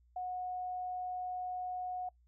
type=tone; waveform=sine; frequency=730 Hz; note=F#5; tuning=24 cents flat; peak=-36 dBFS; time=0.16-2.09 s; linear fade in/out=5 ms; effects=noise-tail reverb RT60 0.1 s tail -23 dB re dry + added 60 Hz sine -64 dBFS peak until 2.27 s